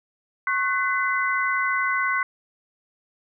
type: tone cluster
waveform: sine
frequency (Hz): 1092 / 1499 / 2029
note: C#6 / F#6 / B6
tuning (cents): -26 / +22 / +46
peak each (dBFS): -25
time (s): 0.47-2.23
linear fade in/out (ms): 2
effects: none